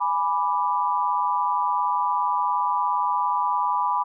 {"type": "chord", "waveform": "sine", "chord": "G# diminished", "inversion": "none", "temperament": "equal", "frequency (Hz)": [830.6, 987.8, 1174.7], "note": ["G#5", "B5", "D6"], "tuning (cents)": [0, 0, 0], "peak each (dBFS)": [-27, -22, -27], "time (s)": [0, 4.04], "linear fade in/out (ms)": 20, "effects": []}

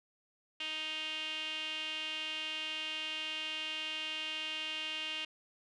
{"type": "tone with band-pass filter", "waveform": "sawtooth", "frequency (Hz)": 312.1, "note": "D#4", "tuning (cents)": 5, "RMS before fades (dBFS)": -39, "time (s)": [0.6, 5.25], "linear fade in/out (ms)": 5, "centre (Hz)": 2900, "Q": 6.3, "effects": ["resampled to 24000 Hz"]}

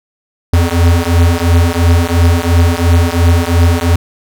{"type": "beating tone pair", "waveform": "square", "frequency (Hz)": [83.8, 86.7], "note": ["E2", "F2"], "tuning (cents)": [29, -12], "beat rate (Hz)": 2.9, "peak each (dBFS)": -11, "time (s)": [0.53, 3.96], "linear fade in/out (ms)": 5, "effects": []}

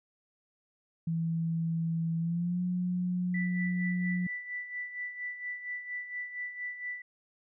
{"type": "tone with pitch glide", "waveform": "sine", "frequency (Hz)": [164.81, 179.73], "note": ["E3", "F3"], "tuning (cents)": [0, 50], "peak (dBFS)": -28, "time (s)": [1.07, 4.27], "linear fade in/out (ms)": 5, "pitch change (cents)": 150, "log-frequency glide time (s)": [2.18, 2.61]}
{"type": "tone with tremolo", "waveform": "sine", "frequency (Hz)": 1975.5, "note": "B6", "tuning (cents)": 0, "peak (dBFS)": -33, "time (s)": [3.34, 7.02], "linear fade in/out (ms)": 5, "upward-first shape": "sine", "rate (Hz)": 4.3, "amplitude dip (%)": 65}
{"effects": []}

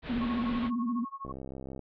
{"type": "low-pass noise", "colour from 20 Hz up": "pink", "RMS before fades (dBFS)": -39, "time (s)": [0.02, 0.71], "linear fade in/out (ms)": 50, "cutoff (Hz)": 3800, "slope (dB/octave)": 48}
{"type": "tone with vibrato", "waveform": "sine", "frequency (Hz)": 237.8, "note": "A#3", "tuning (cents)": 35, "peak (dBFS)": -28, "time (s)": [0.09, 1.05], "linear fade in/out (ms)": 10, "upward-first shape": "square", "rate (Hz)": 15, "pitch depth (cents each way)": 64}
{"type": "tone with tremolo", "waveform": "sine", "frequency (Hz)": 1095, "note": "C#6", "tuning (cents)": -22, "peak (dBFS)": -35, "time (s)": [0.21, 1.32], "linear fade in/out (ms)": 5, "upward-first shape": "sine", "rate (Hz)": 12, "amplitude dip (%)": 95}
{"type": "click train", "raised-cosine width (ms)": 2, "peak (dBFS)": -28, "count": 37, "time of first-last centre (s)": [1.25, 1.793], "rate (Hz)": 66.3}
{"effects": []}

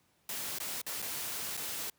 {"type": "noise with dropouts", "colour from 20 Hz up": "white", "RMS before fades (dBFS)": -38, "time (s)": [0.29, 1.9], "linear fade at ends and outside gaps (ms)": 2, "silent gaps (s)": [[0.586, 0.601], [0.816, 0.865], [1.019, 1.024], [1.569, 1.574]], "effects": ["pink hiss -71 dBFS RMS until 1.98 s", "high-pass 80 Hz 12 dB/octave"]}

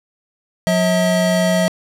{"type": "tone pair together", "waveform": "square", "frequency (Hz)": [180.44, 643], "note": ["F#3", "E5"], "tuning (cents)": [-43, -43], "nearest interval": "octave + minor seventh", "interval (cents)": 2200, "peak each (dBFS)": -17, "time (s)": [0.67, 1.68], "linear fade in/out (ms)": 0, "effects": ["low-pass 12000 Hz 12 dB/octave"]}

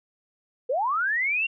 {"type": "linear sweep", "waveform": "sine", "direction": "up", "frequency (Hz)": [460, 2794], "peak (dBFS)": -22, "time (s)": [0.69, 1.47], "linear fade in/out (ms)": 10, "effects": []}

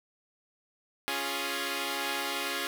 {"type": "chord", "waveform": "5% pulse", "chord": "Db major", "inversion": "none", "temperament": "equal", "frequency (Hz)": [277.2, 349.2, 415.3], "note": ["Db4", "F4", "Ab4"], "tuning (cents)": [0, 0, 0], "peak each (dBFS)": -24, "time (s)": [1.08, 2.67], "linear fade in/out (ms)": 0, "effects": []}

